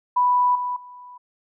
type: tone with level steps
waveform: sine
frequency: 988 Hz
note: B5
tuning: in tune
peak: -15 / -23 / -39 dBFS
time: 0.16-1.18 s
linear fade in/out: 10 ms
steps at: 0.55 / 0.76 s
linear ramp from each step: 5 ms
effects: none